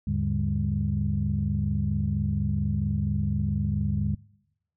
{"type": "tone cluster", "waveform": "sine", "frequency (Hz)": [78.8, 103.1, 146.4, 201.7], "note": ["D#2", "G#2", "D3", "G3"], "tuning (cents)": [23, -12, -5, 50], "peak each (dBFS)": -29, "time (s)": [0.07, 4.15], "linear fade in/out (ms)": 5, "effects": ["noise-tail reverb RT60 0.9 s tail -25 dB re dry", "tanh soft clip ceiling -13 dBFS"]}